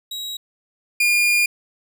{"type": "tone pair in turn", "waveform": "40% pulse", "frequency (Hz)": [3840, 2419], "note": ["B7", "D#7"], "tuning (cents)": [-49, -49], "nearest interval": "minor sixth", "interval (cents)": 800, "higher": "first", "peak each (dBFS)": [-26, -14], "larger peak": "second", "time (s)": [[0.11, 0.37], [1, 1.46]], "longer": "second", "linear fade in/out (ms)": 5, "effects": []}